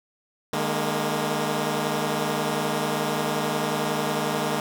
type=chord; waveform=10% pulse; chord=D# suspended fourth; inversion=none; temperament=equal with one note detuned; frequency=151.66 / 207.7 / 233.1 Hz; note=D#3 / G#3 / A#3; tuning=-44 / 0 / 0 cents; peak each=-20 dBFS; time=0.53-4.6 s; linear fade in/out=2 ms; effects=none